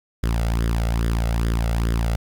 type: tone with flanger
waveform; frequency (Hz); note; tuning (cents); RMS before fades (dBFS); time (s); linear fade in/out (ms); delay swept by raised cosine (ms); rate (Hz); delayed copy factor
sawtooth; 57; A#1; -38; -21; 0.23-2.16; 5; 0.58 to 1.5; 2.4; +0.65
effects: 9-bit